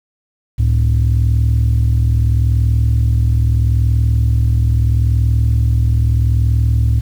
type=tone pair together; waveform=sine; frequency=69.4 / 110.17 Hz; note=C#2 / A2; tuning=+3 / +3 cents; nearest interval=minor sixth; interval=800 cents; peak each=-11 dBFS; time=0.58-7.01 s; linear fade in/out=20 ms; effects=tanh soft clip ceiling -7 dBFS + 7-bit